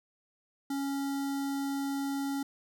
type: tone with notch filter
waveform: square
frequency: 277.2 Hz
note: C#4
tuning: in tune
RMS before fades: -33 dBFS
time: 0.7-2.43 s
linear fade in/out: 5 ms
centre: 2500 Hz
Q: 1.5
effects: none